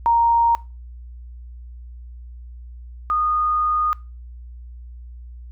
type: tone pair in turn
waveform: sine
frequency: 932.3 / 1230.5 Hz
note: A#5 / D#6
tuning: 0 / -20 cents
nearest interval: perfect fourth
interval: 480 cents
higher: second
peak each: -13 / -17 dBFS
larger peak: first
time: 0.06-0.55 / 3.1-3.93 s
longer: second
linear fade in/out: 0 ms
effects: noise-tail reverb RT60 0.3 s tail -22 dB re dry + added 60 Hz sine -35 dBFS peak until 5.51 s